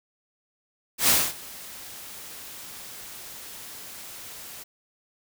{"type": "noise with ADSR envelope", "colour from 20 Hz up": "white", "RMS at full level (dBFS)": -18, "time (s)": [0.98, 4.64], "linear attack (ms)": 110, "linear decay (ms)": 240, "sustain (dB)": -23, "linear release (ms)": 15, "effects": []}